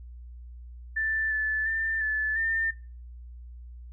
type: tone with pitch steps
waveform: sine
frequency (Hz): 1766 / 1742 / 1788 / 1737 / 1804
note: A6 / A6 / A6 / A6 / A6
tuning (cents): +6 / -18 / +27 / -23 / +43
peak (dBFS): -25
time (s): 0.96-2.71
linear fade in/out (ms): 10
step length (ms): 350
effects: noise-tail reverb RT60 0.4 s tail -22 dB re dry + added 60 Hz sine -41 dBFS peak until 3.92 s